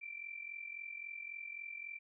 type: tone with amplitude modulation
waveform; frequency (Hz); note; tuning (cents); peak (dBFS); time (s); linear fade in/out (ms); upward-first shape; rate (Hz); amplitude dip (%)
sine; 2349; D7; 0; -40; 0.01-1.99; 20; sine; 43.7; 75
effects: none